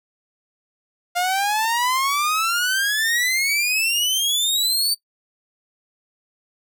sawtooth exponential sweep, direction up, 698.5 to 4622 Hz, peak -15 dBFS, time 1.15-4.95 s, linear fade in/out 20 ms, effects noise-tail reverb RT60 0.1 s tail -19 dB re dry

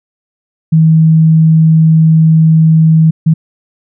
sine tone bursts at uneven times, 160 Hz, D#3, 49 cents sharp, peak -3 dBFS, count 2, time 0.72-3.11 / 3.26-3.34 s, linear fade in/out 10 ms, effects none

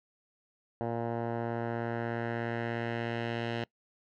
10% pulse tone with low-pass filter sweep, 116.8 Hz, A#2, 4 cents sharp, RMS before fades -34 dBFS, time 0.81-3.64 s, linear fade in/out 0 ms, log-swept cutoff 870 to 3100 Hz, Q 1.6, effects noise-tail reverb RT60 0.1 s tail -23 dB re dry

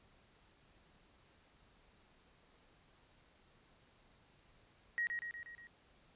sine tone with echo, 1893 Hz, A#6, 26 cents sharp, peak -33 dBFS, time 4.98-5.07 s, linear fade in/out 0 ms, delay 120 ms, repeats 5, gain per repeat -4 dB, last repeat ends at 5.67 s, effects pink hiss -68 dBFS RMS until 6.15 s + resampled to 8000 Hz

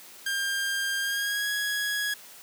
sawtooth tone with pitch glide, 1600 to 1666 Hz, G6 to G#6, +35 to +5 cents, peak -23 dBFS, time 0.26-2.14 s, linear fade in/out 5 ms, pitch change +70 cents, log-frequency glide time 0.99-1.5 s, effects white hiss -48 dBFS RMS until 2.42 s + high-pass 150 Hz 12 dB/octave

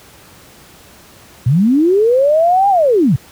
sine linear two-way sweep, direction up then down, 110 to 816 to 110 Hz, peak -8 dBFS, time 1.46-3.16 s, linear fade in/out 5 ms, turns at 2.69 s, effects pink hiss -42 dBFS RMS until 3.31 s + high-pass 60 Hz 12 dB/octave

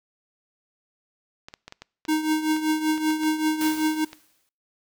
clicks, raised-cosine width 0.2 ms, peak -22 dBFS, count 11, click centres 1.485 / 1.539 / 1.68 / 1.724 / 1.82 / 2.052 / 2.565 / 2.978 / 3.105 / 3.234 / 4.131 s
square tone with tremolo, 311.1 Hz, D#4, in tune, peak -19 dBFS, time 2.08-4.05 s, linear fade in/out 10 ms, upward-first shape triangle, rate 5.2 Hz, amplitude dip 75%
white noise with exponential decay, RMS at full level -32 dBFS, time 3.61-4.49 s, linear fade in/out 0 ms, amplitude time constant 190 ms
effects noise-tail reverb RT60 0.5 s tail -25 dB re dry

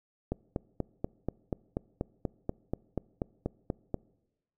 click train, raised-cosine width 2 ms, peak -17 dBFS, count 16, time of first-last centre 0.32-3.943 s, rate 4.14 Hz, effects noise-tail reverb RT60 1.0 s tail -24 dB re dry

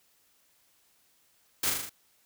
white noise with echo, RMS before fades -28 dBFS, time 1.63-1.7 s, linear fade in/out 5 ms, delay 39 ms, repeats 5, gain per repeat -3 dB, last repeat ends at 1.895 s, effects white hiss -67 dBFS RMS until 2.25 s

